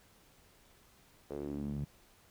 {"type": "tone with band-pass filter sweep", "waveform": "sawtooth", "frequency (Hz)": 72, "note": "D2", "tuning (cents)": -34, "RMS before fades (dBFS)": -39, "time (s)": [1.3, 1.85], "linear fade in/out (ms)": 10, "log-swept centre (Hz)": [460, 150], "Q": 3.2, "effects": ["pink hiss -64 dBFS RMS until 2.3 s"]}